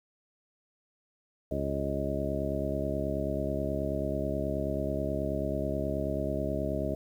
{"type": "harmonic tone", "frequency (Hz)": 69.3, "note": "C#2", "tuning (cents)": 0, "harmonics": [1, 2, 3, 4, 5, 6, 8, 9], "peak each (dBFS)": [-36, -37, -38, -37, -38, -39, -40, -34], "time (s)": [1.51, 6.95], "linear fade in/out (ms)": 5, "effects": ["10-bit"]}